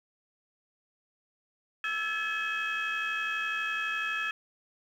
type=tone cluster; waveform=sine; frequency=1321 / 1643 / 1715 / 2564 / 3236 Hz; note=E6 / G#6 / A6 / E7 / G#7; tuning=+3 / -19 / -45 / -49 / -46 cents; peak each=-35 / -40 / -32 / -33 / -40 dBFS; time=1.84-4.31 s; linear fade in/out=2 ms; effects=tanh soft clip ceiling -23 dBFS + 10-bit